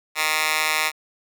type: tone with high-pass filter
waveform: 10% pulse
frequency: 155.56 Hz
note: D#3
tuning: in tune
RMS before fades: -22 dBFS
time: 0.15-0.92 s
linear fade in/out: 50 ms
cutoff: 1600 Hz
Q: 1.5
effects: none